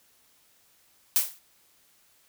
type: noise with exponential decay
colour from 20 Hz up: blue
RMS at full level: -18 dBFS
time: 1.16-1.39 s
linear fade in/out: 0 ms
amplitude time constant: 48 ms
effects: white hiss -63 dBFS RMS until 2.28 s